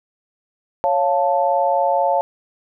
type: chord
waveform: sine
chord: Db augmented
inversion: none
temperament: equal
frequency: 554.4 / 698.5 / 880 Hz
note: Db5 / F5 / A5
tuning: 0 / 0 / 0 cents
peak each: -19 dBFS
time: 0.84-2.21 s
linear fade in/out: 0 ms
effects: none